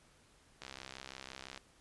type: click train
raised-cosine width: 0.2 ms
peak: -28 dBFS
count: 64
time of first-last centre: 0.62-1.576 s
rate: 65.9 Hz
effects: pink hiss -66 dBFS RMS until 1.8 s + resampled to 24000 Hz